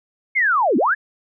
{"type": "linear two-way sweep", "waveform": "sine", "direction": "down then up", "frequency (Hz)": [2209, 210, 1792], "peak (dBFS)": -14, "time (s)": [0.35, 0.95], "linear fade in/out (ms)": 20, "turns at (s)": 0.77, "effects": []}